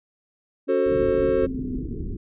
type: tone with pitch glide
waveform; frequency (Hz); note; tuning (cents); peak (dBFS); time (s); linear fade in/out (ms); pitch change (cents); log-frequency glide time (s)
sine; 279.2 to 254.6; C#4 to C4; +13 to -47; -28; 0.67-1.84; 20; -160; 1.22-1.64
type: chord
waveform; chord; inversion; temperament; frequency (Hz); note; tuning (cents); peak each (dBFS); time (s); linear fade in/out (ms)
triangle; F# diminished; none; just; 370 / 444 / 532.8; F#4 / A4 / C5; 0 / +16 / +31; -21; 0.68-1.47; 20
type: low-pass noise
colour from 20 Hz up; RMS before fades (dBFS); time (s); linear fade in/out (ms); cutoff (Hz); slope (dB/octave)
pink; -31; 0.86-2.17; 10; 430; 96
effects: resampled to 8000 Hz